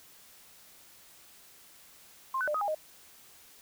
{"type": "tone with pitch steps", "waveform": "sine", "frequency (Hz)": [1055, 1504, 599, 1257, 814, 620], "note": ["C6", "F#6", "D5", "D#6", "G#5", "D#5"], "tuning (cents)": [14, 28, 34, 17, -35, -6], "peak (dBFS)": -28, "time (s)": [2.34, 2.748], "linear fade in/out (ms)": 5, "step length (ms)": 68, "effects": ["white hiss -56 dBFS RMS until 3.61 s"]}